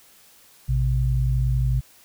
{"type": "tone pair together", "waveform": "sine", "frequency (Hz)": [57.11, 128.2], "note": ["A#1", "C3"], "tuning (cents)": [-35, -35], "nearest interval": "octave + major second", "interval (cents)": 1400, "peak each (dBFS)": -21, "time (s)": [0.68, 1.81], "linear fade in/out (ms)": 20, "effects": ["white hiss -53 dBFS RMS until 2.04 s"]}